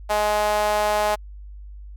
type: tone with high-pass filter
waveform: sawtooth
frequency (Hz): 210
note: G#3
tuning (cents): +19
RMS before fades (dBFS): -21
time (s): 0.09-1.16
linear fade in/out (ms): 20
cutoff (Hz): 720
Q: 5
effects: added 50 Hz sine -36 dBFS peak until 1.96 s